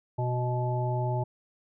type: harmonic tone with a mistuned harmonic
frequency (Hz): 123.47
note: B2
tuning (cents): 0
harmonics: 1 / 3 / 5 / 7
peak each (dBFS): -27 / -36 / -35 / -34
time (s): 0.18-1.24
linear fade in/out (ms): 10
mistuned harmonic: 5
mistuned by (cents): +16
effects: none